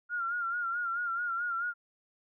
sine tone with vibrato, 1400 Hz, F6, 4 cents sharp, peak -30 dBFS, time 0.09-1.74 s, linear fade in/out 50 ms, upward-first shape sine, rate 4.6 Hz, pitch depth 62 cents each way, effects none

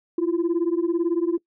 sine beating tone pair, 331.6 / 349.6 Hz, E4 / F4, +10 / +2 cents, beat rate 18 Hz, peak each -21 dBFS, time 0.18-1.38 s, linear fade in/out 5 ms, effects noise-tail reverb RT60 0.1 s tail -23 dB re dry + tanh soft clip ceiling -16 dBFS

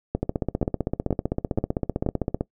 two click trains, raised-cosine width 2 ms, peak -10 / -9 dBFS, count 35 / 5, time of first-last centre 0.23-2.409 / 0.15-2.064 s, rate 15.6 / 2.09 Hz, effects noise-tail reverb RT60 0.1 s tail -21 dB re dry

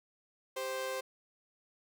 sawtooth tone pair together, 392 / 523.3 Hz, G4 / C5, 0 / 0 cents, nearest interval perfect fourth, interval 500 cents, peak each -39 / -32 dBFS, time 0.56-1.01 s, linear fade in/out 10 ms, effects none

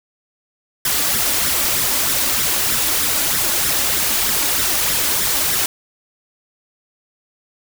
white noise with flanger, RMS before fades -18 dBFS, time 0.85-5.66 s, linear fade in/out 2 ms, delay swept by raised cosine 0.54 to 3.54 ms, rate 3.2 Hz, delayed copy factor +0.55, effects none

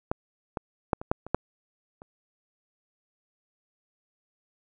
clicks, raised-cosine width 1 ms, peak -12 / -16 / -8 / -23 / -8 / -25 / -8 / -30 dBFS, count 8, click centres 0.115 / 0.572 / 0.932 / 1.015 / 1.115 / 1.266 / 1.346 / 2.019 s, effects none

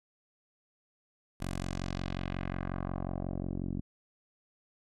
10% pulse tone with low-pass filter sweep, 45.56 Hz, F#1, 26 cents flat, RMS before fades -36 dBFS, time 1.4-3.81 s, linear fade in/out 10 ms, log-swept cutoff 12000 to 260 Hz, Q 1.4, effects none

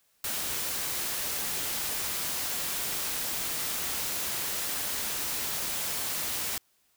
white noise, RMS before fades -32 dBFS, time 0.24-6.58 s, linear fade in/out 2 ms, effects white hiss -69 dBFS RMS until 6.96 s

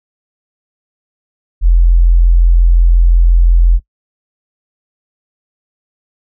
sine tone, 42.83 Hz, F1, 33 cents flat, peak -4 dBFS, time 1.61-3.8 s, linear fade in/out 50 ms, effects noise-tail reverb RT60 0.1 s tail -21 dB re dry

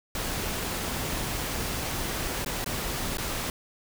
pink noise with dropouts, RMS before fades -31 dBFS, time 0.15-3.5 s, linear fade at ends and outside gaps 1 ms, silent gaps 2.447-2.461 / 2.644-2.661 / 3.171-3.183 s, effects none

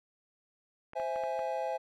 clicks, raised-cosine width 0.5 ms, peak -31 dBFS, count 5, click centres 0.934 / 0.999 / 1.16 / 1.237 / 1.392 s
triangle chord, C augmented, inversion none, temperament equal, 523.3 / 659.3 / 830.6 Hz, C5 / E5 / G#5, 0 / 0 / 0 cents, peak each -34 dBFS, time 0.95-1.78 s, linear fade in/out 20 ms
effects none

